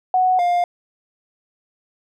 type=tone pair in turn; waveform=sine / triangle; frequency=740 / 704.6 Hz; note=F#5 / F5; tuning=0 / +15 cents; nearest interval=minor second; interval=85 cents; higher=first; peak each=-13 dBFS; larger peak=neither; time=0.14-0.39 / 0.39-0.64 s; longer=neither; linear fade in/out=2 ms; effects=none